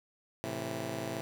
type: chord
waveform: 10% pulse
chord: A minor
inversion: none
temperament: just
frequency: 110 / 132 / 165 Hz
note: A2 / C3 / E3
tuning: 0 / +16 / +2 cents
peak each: -32 / -32 / -34 dBFS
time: 0.44-1.21 s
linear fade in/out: 0 ms
effects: none